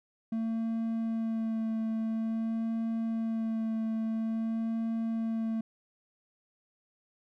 triangle tone with vibrato, 224.5 Hz, A3, 35 cents sharp, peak -27 dBFS, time 0.32-5.61 s, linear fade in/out 5 ms, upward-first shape sine, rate 0.49 Hz, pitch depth 16 cents each way, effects none

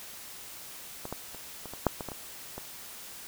clicks, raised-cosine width 1 ms, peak -23 / -20 / -30 / -27 / -26 / -8 / -21 / -22 / -25 / -24 dBFS, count 10, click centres 1.054 / 1.126 / 1.347 / 1.657 / 1.736 / 1.867 / 2.008 / 2.087 / 2.118 / 2.58 s, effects white hiss -45 dBFS RMS until 3.27 s

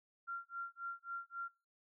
sine tone with tremolo, 1380 Hz, F6, 21 cents flat, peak -38 dBFS, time 0.27-1.49 s, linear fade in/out 20 ms, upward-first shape sine, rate 3.7 Hz, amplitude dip 100%, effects noise-tail reverb RT60 0.3 s tail -20 dB re dry

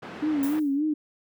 pink band-pass noise, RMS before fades -40 dBFS, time 0.02-0.6 s, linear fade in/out 10 ms, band 200 to 2100 Hz, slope 12 dB/octave
sine tone with vibrato, 292 Hz, D4, 10 cents flat, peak -22 dBFS, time 0.22-0.94 s, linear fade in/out 10 ms, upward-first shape sine, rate 3.5 Hz, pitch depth 110 cents each way
violet noise with exponential decay, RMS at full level -34 dBFS, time 0.43-0.8 s, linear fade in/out 0 ms, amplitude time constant 79 ms
effects none

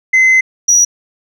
sine tone pair in turn, 2053 / 5807 Hz, C7 / F#8, -33 / -33 cents, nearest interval octave + tritone, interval 1800 cents, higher second, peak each -3 dBFS, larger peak neither, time 0.13-0.41 / 0.68-0.85 s, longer first, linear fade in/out 10 ms, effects tanh soft clip ceiling -5 dBFS

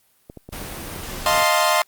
clicks, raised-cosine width 2 ms, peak -23 dBFS, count 6, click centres 0.299 / 0.373 / 0.49 / 0.616 / 0.961 / 1.184 s
pink noise, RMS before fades -32 dBFS, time 0.52-1.44 s, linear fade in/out 10 ms
sawtooth chord, F dominant seventh, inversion third, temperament equal, 622.3 / 698.5 / 880 / 1046.5 Hz, Eb5 / F5 / A5 / C6, 0 / 0 / 0 / 0 cents, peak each -17 / -18 / -21 / -16 dBFS, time 1.26-1.82 s, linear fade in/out 2 ms
effects white hiss -61 dBFS RMS until 1.87 s + Opus 32 kbps

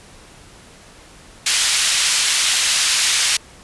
pink band-pass noise, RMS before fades -17 dBFS, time 1.46-3.37 s, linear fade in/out 5 ms, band 2600 to 10000 Hz, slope 12 dB/octave, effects pink hiss -44 dBFS RMS until 3.63 s + resampled to 24000 Hz

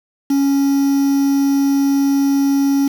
triangle tone with quantisation, 277.2 Hz, C#4, in tune, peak -10 dBFS, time 0.3-2.88 s, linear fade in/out 5 ms, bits 5, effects none

